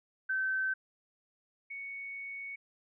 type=tone pair in turn; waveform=sine; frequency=1540 / 2223 Hz; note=G6 / C#7; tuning=-31 / +4 cents; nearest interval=tritone; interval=635 cents; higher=second; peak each=-29 / -39 dBFS; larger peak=first; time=0.29-0.74 / 1.7-2.56 s; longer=second; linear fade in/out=10 ms; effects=none